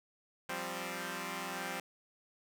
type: chord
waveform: 5% pulse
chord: F suspended second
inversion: none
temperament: equal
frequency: 174.61 / 196 / 261.6 Hz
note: F3 / G3 / C4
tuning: 0 / 0 / 0 cents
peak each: -31 dBFS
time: 0.49-1.8 s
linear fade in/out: 2 ms
effects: none